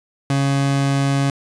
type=tone; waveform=30% pulse; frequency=138.59 Hz; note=C#3; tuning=in tune; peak=-13 dBFS; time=0.3-1.3 s; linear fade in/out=2 ms; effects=resampled to 22050 Hz